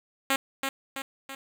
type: tone with echo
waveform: 5% pulse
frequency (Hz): 270.6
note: C#4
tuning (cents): -42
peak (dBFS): -11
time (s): 0.3-0.36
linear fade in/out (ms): 2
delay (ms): 330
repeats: 3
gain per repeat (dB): -5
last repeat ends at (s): 1.35
effects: none